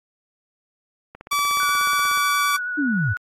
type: click train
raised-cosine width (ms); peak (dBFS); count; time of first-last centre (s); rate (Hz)
0.5; -23; 18; 1.15-2.174; 16.6
type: tone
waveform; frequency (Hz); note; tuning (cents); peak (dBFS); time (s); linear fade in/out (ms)
sawtooth; 1151; D6; -35; -15; 1.31-2.57; 10
type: tone with vibrato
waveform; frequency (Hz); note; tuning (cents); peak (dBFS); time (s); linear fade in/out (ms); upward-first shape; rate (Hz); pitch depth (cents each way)
sine; 1468; F#6; -14; -24; 1.6-3.17; 0; square; 9.4; 15
type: linear sweep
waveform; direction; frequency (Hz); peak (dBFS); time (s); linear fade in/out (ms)
sine; down; 310 to 87.31; -19; 2.77-3.14; 20
effects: AAC 48 kbps